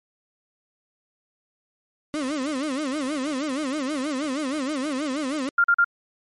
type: tone with vibrato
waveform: 35% pulse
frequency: 281.8 Hz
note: C#4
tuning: 29 cents sharp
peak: -23 dBFS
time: 2.14-5.49 s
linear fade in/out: 0 ms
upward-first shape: sine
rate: 6.3 Hz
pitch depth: 180 cents each way
type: tone bursts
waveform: sine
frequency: 1396.9 Hz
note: F6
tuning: in tune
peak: -14 dBFS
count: 3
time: 5.58-5.845 s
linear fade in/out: 5 ms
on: 61 ms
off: 41 ms
effects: MP3 48 kbps